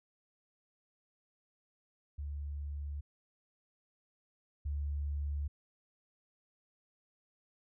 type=tone pair in turn; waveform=sine; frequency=72.3 / 72.3 Hz; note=D2 / D2; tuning=-27 / -27 cents; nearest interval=unison; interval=0 cents; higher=neither; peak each=-37 / -33 dBFS; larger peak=second; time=2.18-3.01 / 4.65-5.48 s; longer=neither; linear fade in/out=10 ms; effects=none